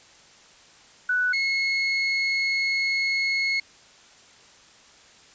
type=tone pair in turn; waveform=sine / 35% pulse; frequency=1485 / 2175 Hz; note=F#6 / C#7; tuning=+6 / -33 cents; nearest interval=perfect fifth; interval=661 cents; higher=second; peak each=-20 dBFS; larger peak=neither; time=1.09-1.33 / 1.33-3.6 s; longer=second; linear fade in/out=5 ms; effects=white hiss -52 dBFS RMS until 5.34 s + resampled to 16000 Hz